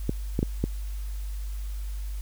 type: clicks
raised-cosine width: 3 ms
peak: -11 dBFS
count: 4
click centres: 0.094 / 0.391 / 0.429 / 0.64 s
effects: added 50 Hz sine -30 dBFS peak until 2.21 s + white hiss -51 dBFS RMS until 2.21 s